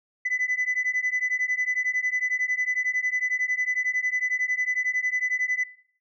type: beating tone pair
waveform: sine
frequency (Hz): 1997 / 2008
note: B6 / B6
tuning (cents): +19 / +28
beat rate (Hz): 11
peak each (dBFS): -25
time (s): 0.25-5.64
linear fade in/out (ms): 10
effects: noise-tail reverb RT60 0.6 s tail -18 dB re dry + tanh soft clip ceiling -19 dBFS